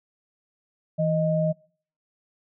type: tone pair together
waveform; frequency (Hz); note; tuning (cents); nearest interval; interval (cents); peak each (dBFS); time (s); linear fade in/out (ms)
sine; 162.93 / 622.3; E3 / D#5; -20 / 0; octave + major seventh; 2320; -23; 0.98-1.53; 20
effects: noise-tail reverb RT60 0.5 s tail -25 dB re dry